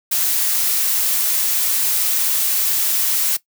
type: noise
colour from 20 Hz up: blue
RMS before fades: -18 dBFS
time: 0.11-3.37 s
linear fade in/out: 10 ms
effects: noise-tail reverb RT60 0.1 s tail -18 dB re dry